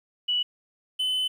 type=tone pair in turn; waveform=sine / triangle; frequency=2950 / 3028 Hz; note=F#7 / F#7; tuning=-6 / +39 cents; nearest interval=unison; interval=45 cents; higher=second; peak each=-22 dBFS; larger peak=neither; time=0.28-0.43 / 0.99-1.28 s; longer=second; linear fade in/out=10 ms; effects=10-bit